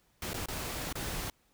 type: noise with dropouts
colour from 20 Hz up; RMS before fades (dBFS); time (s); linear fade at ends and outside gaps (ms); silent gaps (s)
pink; -37; 0.22-1.3; 2; 0.334-0.342 / 0.459-0.484 / 0.927-0.954
effects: pink hiss -70 dBFS RMS until 1.53 s